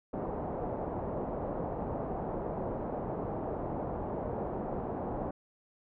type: low-pass noise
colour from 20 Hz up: white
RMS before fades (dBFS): -36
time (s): 0.13-5.31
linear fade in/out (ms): 5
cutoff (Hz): 770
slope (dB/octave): 24
effects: none